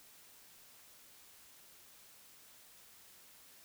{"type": "silence", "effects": ["white hiss -60 dBFS RMS until 3.64 s"]}